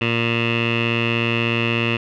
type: tone with low-pass filter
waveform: 15% pulse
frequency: 116.54 Hz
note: A#2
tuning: in tune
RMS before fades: -20 dBFS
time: 0.01-1.97 s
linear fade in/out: 5 ms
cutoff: 2700 Hz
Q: 8.6
effects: none